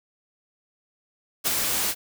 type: noise with ADSR envelope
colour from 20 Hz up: white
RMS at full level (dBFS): -22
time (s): 1.44-1.95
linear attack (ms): 29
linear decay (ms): 19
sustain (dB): -3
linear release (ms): 52
effects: none